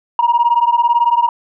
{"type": "beating tone pair", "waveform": "sine", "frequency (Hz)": [940, 958], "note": ["A#5", "A#5"], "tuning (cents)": [14, 47], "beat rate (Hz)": 18, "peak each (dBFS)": -12, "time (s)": [0.19, 1.29], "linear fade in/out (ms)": 2, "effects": ["tanh soft clip ceiling -5 dBFS"]}